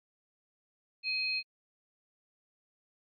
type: tone pair together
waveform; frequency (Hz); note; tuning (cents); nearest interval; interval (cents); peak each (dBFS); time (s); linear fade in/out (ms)
sine; 2516 / 4231; D#7 / C8; +19 / +19; major sixth; 900; -32 / -34; 1.03-1.43; 50
effects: AAC 48 kbps